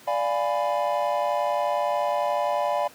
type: chord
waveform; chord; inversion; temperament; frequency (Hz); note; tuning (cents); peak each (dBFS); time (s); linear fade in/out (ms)
triangle; D diminished seventh; none; equal with one note detuned; 587.3 / 698.5 / 830.6 / 996.4; D5 / F5 / Ab5 / Cb6; 0 / 0 / 0 / +15; -24 / -26 / -27 / -27; 0.07-2.88; 10
effects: pink hiss -49 dBFS RMS until 2.94 s + high-pass 200 Hz 12 dB/octave